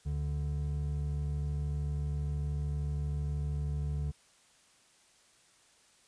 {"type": "tone pair together", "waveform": "triangle", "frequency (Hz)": [72.95, 145.9], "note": ["D2", "D3"], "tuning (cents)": [-11, -11], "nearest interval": "octave", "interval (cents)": 1200, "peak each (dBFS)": [-31, -33], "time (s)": [0.05, 4.12], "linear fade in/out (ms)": 20, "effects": ["white hiss -64 dBFS RMS until 6.07 s", "resampled to 22050 Hz"]}